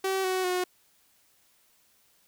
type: tone with pitch steps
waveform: sawtooth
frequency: 382.9 / 372.9 / 363.1 Hz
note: G4 / F#4 / F#4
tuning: -41 / +14 / -33 cents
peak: -22 dBFS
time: 0.04-0.64 s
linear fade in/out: 5 ms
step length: 200 ms
effects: white hiss -65 dBFS RMS until 2.27 s